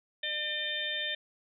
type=harmonic tone with a mistuned harmonic; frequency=601 Hz; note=D5; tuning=40 cents sharp; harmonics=1 / 3 / 4 / 5 / 6; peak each=-43 / -36 / -42 / -37 / -35 dBFS; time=0.23-1.15 s; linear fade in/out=5 ms; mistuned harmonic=5; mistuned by=+52 cents; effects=none

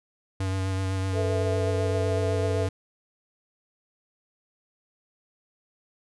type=tone with vibrato; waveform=square; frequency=95.1 Hz; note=F#2; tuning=48 cents sharp; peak=-26 dBFS; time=0.4-2.69 s; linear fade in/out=5 ms; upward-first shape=sine; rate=7.9 Hz; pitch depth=19 cents each way
type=chord; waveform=sine; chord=A suspended second; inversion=none; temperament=equal; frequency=440 / 493.9 / 659.3 Hz; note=A4 / B4 / E5; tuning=0 / 0 / 0 cents; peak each=-29 / -32 / -31 dBFS; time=1.12-2.69 s; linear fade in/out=50 ms
effects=resampled to 24000 Hz

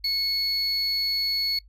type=tone pair together; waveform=triangle; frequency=2200 / 4400 Hz; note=C#7 / C#8; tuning=-14 / -14 cents; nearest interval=octave; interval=1200 cents; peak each=-33 / -22 dBFS; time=0.04-1.59 s; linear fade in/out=5 ms; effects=noise-tail reverb RT60 0.1 s tail -21 dB re dry + added 50 Hz sine -49 dBFS peak until 1.68 s

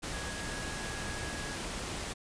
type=tone in noise; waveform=sine; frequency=1661.2 Hz; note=G#6; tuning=in tune; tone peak=-44 dBFS; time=0.12-1.57 s; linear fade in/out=20 ms; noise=pink; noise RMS=-38 dBFS; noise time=0.02-2.14 s; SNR=-9 dB; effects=resampled to 22050 Hz

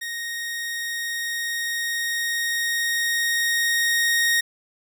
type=tone with level ramp; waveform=sawtooth; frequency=1864.7 Hz; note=A#6; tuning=in tune; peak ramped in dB=-25 to -14 dBFS; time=0.01-4.41 s; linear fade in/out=10 ms; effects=none

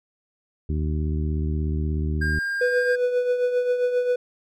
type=harmonic tone; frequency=76.6 Hz; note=D#2; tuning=27 cents flat; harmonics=1 / 2 / 3 / 4 / 5; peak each=-23 / -29 / -33 / -35 / -37 dBFS; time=0.69-2.39 s; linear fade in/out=5 ms
type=tone; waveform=triangle; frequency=1606 Hz; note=G6; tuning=41 cents sharp; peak=-22 dBFS; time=2.21-2.96 s; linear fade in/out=10 ms
type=tone with tremolo; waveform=triangle; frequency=493.9 Hz; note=B4; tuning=in tune; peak=-15 dBFS; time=2.61-4.16 s; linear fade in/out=5 ms; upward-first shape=triangle; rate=7.5 Hz; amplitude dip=60%
effects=none

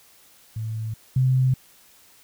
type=tone pair in turn; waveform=sine; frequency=110.7 / 129.59 Hz; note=A2 / C3; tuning=+11 / -16 cents; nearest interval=minor third; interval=273 cents; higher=second; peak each=-26 / -16 dBFS; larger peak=second; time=0.56-0.94 / 1.16-1.54 s; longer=neither; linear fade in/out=5 ms; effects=white hiss -54 dBFS RMS until 2.23 s

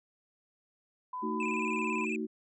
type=tone; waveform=sine; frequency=1004 Hz; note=B5; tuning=28 cents sharp; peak=-35 dBFS; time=1.13-2.05 s; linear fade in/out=5 ms
type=chord; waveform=sine; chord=D# diminished; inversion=second; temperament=just; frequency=224 / 311.1 / 373.4 Hz; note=A3 / D#4 / F#4; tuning=+31 / 0 / +16 cents; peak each=-35 / -37 / -37 dBFS; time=1.22-2.27 s; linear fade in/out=20 ms
type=tone with vibrato; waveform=triangle; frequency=2516 Hz; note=D#7; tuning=19 cents sharp; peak=-33 dBFS; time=1.4-2.16 s; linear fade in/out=2 ms; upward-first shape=square; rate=18 Hz; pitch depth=69 cents each way
effects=resampled to 22050 Hz

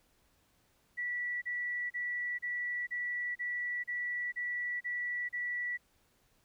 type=tone bursts; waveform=sine; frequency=1952 Hz; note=B6; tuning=21 cents flat; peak=-33 dBFS; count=10; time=0.97-5.776 s; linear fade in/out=20 ms; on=450 ms; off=34 ms; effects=pink hiss -71 dBFS RMS until 6.44 s

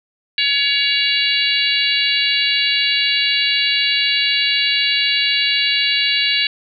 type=harmonic tone; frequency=564 Hz; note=C#5; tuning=30 cents sharp; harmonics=3 / 4 / 5 / 6 / 7 / 8; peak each=-25 / -21 / -19 / -24 / -19 / -25 dBFS; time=0.38-6.47 s; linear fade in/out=2 ms; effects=none

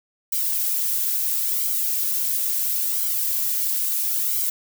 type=noise with flanger; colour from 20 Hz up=violet; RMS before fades=-23 dBFS; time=0.32-4.5 s; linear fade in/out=5 ms; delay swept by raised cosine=1.1 to 3.4 ms; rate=0.74 Hz; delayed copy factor=-0.7; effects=none

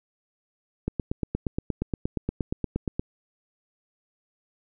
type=click train; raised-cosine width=3 ms; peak=-13 dBFS; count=19; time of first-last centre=0.88-2.995 s; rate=8.51 Hz; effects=none

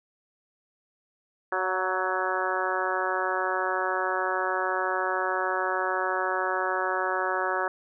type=harmonic tone with a mistuned harmonic; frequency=186.4 Hz; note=F#3; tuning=13 cents sharp; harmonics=2 / 3 / 4 / 5 / 6 / 7 / 8 / 9; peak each=-33 / -33 / -33 / -33 / -33 / -33 / -33 / -33 dBFS; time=1.52-7.68 s; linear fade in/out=2 ms; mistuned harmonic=4; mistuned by=-23 cents; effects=none

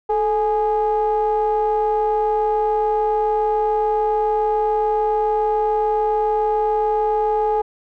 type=ring-modulated tone; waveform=triangle; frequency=200.5 Hz; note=G3; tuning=39 cents sharp; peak=-11 dBFS; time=0.09-7.62 s; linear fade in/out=10 ms; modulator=635 Hz; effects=none

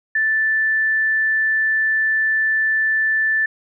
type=tone; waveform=sine; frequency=1760 Hz; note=A6; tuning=in tune; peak=-15 dBFS; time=0.15-3.46 s; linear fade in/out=5 ms; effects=none

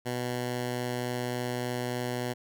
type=tone; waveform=10% pulse; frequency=123.47 Hz; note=B2; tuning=in tune; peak=-22 dBFS; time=0.05-2.34 s; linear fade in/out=20 ms; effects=none

